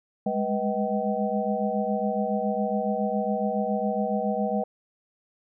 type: tone cluster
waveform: sine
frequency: 203 / 210.2 / 490.4 / 631 / 765 Hz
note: G#3 / G#3 / B4 / D#5 / G5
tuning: -39 / +21 / -12 / +24 / -42 cents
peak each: -30 dBFS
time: 0.26-4.64 s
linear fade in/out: 5 ms
effects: none